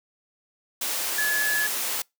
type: tone in noise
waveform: sine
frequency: 1706 Hz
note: G#6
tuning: 46 cents sharp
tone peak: -22 dBFS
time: 1.18-1.67 s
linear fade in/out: 5 ms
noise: white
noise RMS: -28 dBFS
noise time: 0.81-2.02 s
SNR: +3 dB
effects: noise-tail reverb RT60 0.2 s tail -26 dB re dry + high-pass 300 Hz 12 dB/octave